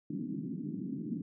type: band-pass noise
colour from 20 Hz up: white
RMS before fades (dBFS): -38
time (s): 0.1-1.22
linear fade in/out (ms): 5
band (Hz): 150 to 300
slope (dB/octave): 48
effects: none